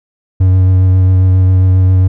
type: tone with vibrato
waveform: triangle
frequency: 93.1 Hz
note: F#2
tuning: 11 cents sharp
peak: -3 dBFS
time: 0.4-2.08 s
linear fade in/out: 10 ms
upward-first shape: sine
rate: 7.4 Hz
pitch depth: 14 cents each way
effects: none